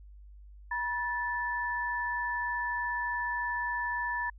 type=tone pair together; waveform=sine; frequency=964 / 1752.7 Hz; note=B5 / A6; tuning=-42 / -7 cents; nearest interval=minor seventh; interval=1035 cents; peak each=-33 / -32 dBFS; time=0.71-4.3 s; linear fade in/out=5 ms; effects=added 50 Hz sine -48 dBFS peak until 4.38 s